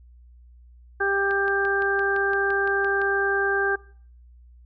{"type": "harmonic tone", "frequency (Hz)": 395.6, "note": "G4", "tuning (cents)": 16, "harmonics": [1, 2, 3, 4], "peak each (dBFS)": [-25, -29, -32, -23], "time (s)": [1, 3.76], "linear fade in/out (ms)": 10}
{"type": "click train", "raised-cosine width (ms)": 0.3, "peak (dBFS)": -23, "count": 11, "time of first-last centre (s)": [1.31, 3.016], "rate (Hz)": 5.86}
{"effects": ["noise-tail reverb RT60 0.5 s tail -22 dB re dry", "added 60 Hz sine -47 dBFS peak until 4.65 s"]}